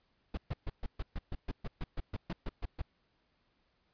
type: noise bursts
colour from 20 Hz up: brown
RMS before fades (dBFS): -35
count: 16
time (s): 0.34-2.818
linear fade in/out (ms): 5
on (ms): 33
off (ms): 130
effects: pink hiss -75 dBFS RMS until 3.93 s + resampled to 11025 Hz